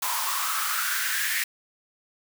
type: noise with high-pass filter sweep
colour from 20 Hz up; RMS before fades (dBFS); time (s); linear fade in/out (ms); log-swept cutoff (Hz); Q
white; -27; 0.02-1.44; 5; 940 to 1900; 5.6
effects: none